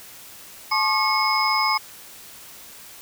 sine tone cluster, 864 / 1080 / 1200 / 2184 / 5050 Hz, A5 / C#6 / D6 / C#7 / D#8, -32 / -45 / +37 / -26 / +25 cents, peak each -25 / -23 / -28 / -24 / -24 dBFS, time 0.71-1.78 s, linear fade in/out 10 ms, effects white hiss -43 dBFS RMS until 3.01 s

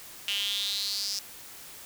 sawtooth tone with high-pass filter sweep, 201.3 Hz, G3, 46 cents sharp, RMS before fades -31 dBFS, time 0.28-1.19 s, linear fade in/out 0 ms, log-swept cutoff 2900 to 5300 Hz, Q 7, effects white hiss -46 dBFS RMS until 1.85 s

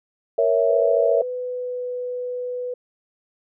sine chord, A# diminished, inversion none, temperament equal, 466.2 / 554.4 / 659.3 Hz, A#4 / C#5 / E5, 0 / 0 / 0 cents, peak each -20 dBFS, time 0.38-1.22 s, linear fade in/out 5 ms
sine tone with pitch glide, 500 to 495.7 Hz, B4 to B4, +21 to +6 cents, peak -25 dBFS, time 0.69-2.74 s, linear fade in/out 5 ms, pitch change -15 cents, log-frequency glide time 1.33-1.86 s
effects none

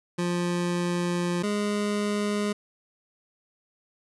25% pulse tone pair in turn, 175.3 / 206.8 Hz, F3 / G#3, +7 / -7 cents, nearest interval minor third, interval 286 cents, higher second, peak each -21 dBFS, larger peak neither, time 0.18-1.43 / 1.43-2.53 s, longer first, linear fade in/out 10 ms, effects resampled to 24000 Hz + 10-bit

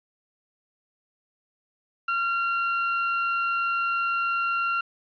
35% pulse tone, 1377 Hz, F6, 25 cents flat, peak -21 dBFS, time 2.08-4.81 s, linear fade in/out 5 ms, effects resampled to 11025 Hz + 9-bit

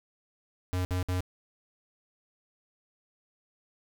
square tone bursts, 91 Hz, F#2, 28 cents flat, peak -28 dBFS, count 3, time 0.73-1.206 s, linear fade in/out 0 ms, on 120 ms, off 58 ms, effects none

